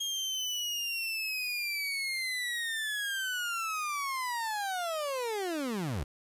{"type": "linear sweep", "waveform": "30% pulse", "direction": "down", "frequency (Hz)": [3251, 58.3], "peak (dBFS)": -29, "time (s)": [0, 6.04], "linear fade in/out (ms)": 10, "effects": ["resampled to 32000 Hz", "10-bit"]}